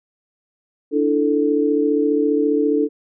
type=chord; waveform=sine; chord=D suspended second; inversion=none; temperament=equal with one note detuned; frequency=293.7 / 328.5 / 440 Hz; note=D4 / E4 / A4; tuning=0 / -6 / 0 cents; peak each=-18 / -23 / -18 dBFS; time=0.91-2.89 s; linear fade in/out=50 ms; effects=none